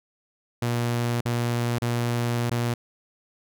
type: tone with dropouts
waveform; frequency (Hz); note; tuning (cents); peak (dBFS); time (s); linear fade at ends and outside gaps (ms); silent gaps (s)
sawtooth; 119.3; A#2; +41; -19; 0.62-2.74; 5; 1.209-1.254 / 1.785-1.819 / 2.498-2.511
effects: none